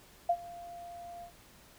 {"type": "tone with ADSR envelope", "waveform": "sine", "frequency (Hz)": 694, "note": "F5", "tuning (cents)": -11, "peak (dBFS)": -22, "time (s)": [0.29, 1.32], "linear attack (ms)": 7, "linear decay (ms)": 62, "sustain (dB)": -21, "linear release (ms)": 89, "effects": ["pink hiss -58 dBFS RMS until 1.78 s"]}